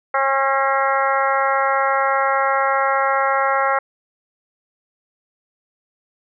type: harmonic tone with a mistuned harmonic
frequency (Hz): 271.5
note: C#4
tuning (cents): -36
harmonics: 2 / 3 / 4 / 5 / 6 / 7 / 8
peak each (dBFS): -22 / -21 / -22 / -21 / -28 / -26 / -31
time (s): 0.14-3.79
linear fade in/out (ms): 5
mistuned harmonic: 8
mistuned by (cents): -43
effects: none